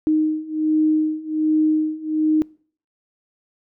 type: beating tone pair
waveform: sine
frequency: 309.6 / 310.9 Hz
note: D#4 / D#4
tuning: -9 / -1 cents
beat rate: 1.3 Hz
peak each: -21 / -19 dBFS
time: 0.07-2.42 s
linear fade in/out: 0 ms
effects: noise-tail reverb RT60 0.5 s tail -25 dB re dry